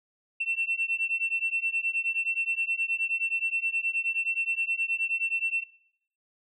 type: beating tone pair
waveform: sine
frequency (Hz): 2693 / 2702.5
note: E7 / E7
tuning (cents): +36 / +42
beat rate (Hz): 9.5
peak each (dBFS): -29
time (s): 0.4-5.64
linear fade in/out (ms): 10
effects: noise-tail reverb RT60 0.7 s tail -21 dB re dry + tanh soft clip ceiling -19 dBFS